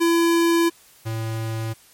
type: tone pair in turn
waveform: square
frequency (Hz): 336.7 / 112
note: E4 / A2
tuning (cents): +37 / +31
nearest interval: octave + perfect fifth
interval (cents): 1906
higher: first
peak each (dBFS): -16 / -25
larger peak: first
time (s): 0-0.7 / 1.05-1.74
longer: first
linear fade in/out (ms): 20
effects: white hiss -52 dBFS RMS until 1.93 s + MP3 64 kbps